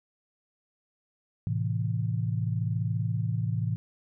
sine chord, A minor, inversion none, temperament equal, 110 / 130.81 / 164.81 Hz, A2 / C3 / E3, 0 / 0 / 0 cents, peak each -28 / -32 / -32 dBFS, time 1.47-3.76 s, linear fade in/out 0 ms, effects none

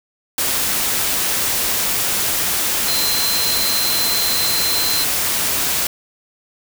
sine tone in noise, 4100 Hz, C8, 36 cents flat, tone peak -20 dBFS, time 2.88-5.04 s, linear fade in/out 2 ms, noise white, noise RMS -19 dBFS, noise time 0.38-5.87 s, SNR -4 dB, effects none

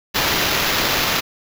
white noise with sample-and-hold, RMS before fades -19 dBFS, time 0.14-1.21 s, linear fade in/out 20 ms, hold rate 8820 Hz, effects none

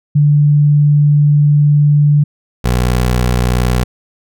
sine / 20% pulse tone pair in turn, 146.83 / 61.41 Hz, D3 / B1, 0 / -9 cents, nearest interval octave + minor third, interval 1509 cents, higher first, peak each -6 dBFS, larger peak neither, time 0.15-2.24 / 2.64-3.84 s, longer first, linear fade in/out 10 ms, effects none

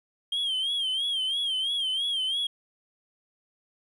sine tone with vibrato, 3195 Hz, G7, 32 cents sharp, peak -23 dBFS, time 0.32-2.47 s, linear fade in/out 5 ms, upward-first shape sine, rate 3 Hz, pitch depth 92 cents each way, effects tanh soft clip ceiling -24 dBFS + 10-bit

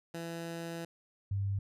15% pulse / sine tone pair in turn, 167.3 / 98.98 Hz, E3 / G2, +26 / +17 cents, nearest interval major sixth, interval 909 cents, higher first, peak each -32 / -30 dBFS, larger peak second, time 0.14-0.85 / 1.31-1.59 s, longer first, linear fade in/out 5 ms, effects resampled to 32000 Hz

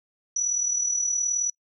sine tone with amplitude modulation, 5900 Hz, F#8, 6 cents flat, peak -20 dBFS, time 0.36-1.5 s, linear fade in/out 5 ms, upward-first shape sine, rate 39 Hz, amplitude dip 55%, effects noise-tail reverb RT60 0.1 s tail -24 dB re dry

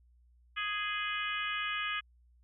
harmonic tone with a mistuned harmonic, 415.3 Hz, G#4, in tune, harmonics 3 / 4 / 5 / 6 / 7 / 8, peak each -38 / -38 / -40 / -39 / -40 / -46 dBFS, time 0.56-2.01 s, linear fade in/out 20 ms, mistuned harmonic 7, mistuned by +33 cents, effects added 60 Hz sine -61 dBFS peak until 2.43 s

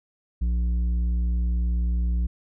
sine tone with tanh clipping, 59.3 Hz, A#1, 30 cents sharp, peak -22 dBFS, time 0.41-2.27 s, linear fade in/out 10 ms, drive 7 dB, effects none

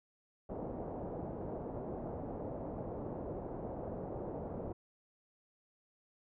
white low-pass noise, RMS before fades -42 dBFS, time 0.49-4.73 s, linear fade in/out 10 ms, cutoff 660 Hz, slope 24 dB/octave, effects none

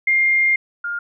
sine tone pair in turn, 2115 / 1411.6 Hz, C7 / F6, +18 / +18 cents, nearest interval perfect fifth, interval 700 cents, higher first, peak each -13 / -22 dBFS, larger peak first, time 0.07-0.56 / 0.84-0.99 s, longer first, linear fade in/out 5 ms, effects none

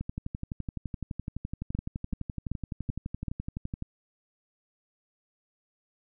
two click trains, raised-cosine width 5 ms, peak -21 / -18 dBFS, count 46 / 5, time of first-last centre 0.01-3.824 / 1.75-3.283 s, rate 11.8 / 2.61 Hz, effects none

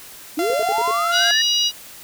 sine linear sweep, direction up, 285.9 to 1842 Hz, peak -19 dBFS, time 0.37-1.42 s, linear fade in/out 10 ms
sawtooth tone with pitch glide, 688 to 694 Hz, F5 to F5, -26 to -11 cents, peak -18 dBFS, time 0.39-1.31 s, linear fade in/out 0 ms, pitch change +15 cents, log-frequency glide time 1.15-1.2 s
sine tone bursts, 433.3 Hz, A4, 27 cents flat, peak -24 dBFS, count 5, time 0.5-0.91 s, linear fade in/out 0 ms, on 34 ms, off 60 ms
harmonic tone, 962 Hz, B5, 46 cents flat, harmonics 3 / 4 / 5 / 6, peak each -19 / -21 / -23 / -25 dBFS, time 1.11-1.72 s, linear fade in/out 50 ms
effects white hiss -40 dBFS RMS until 2.03 s

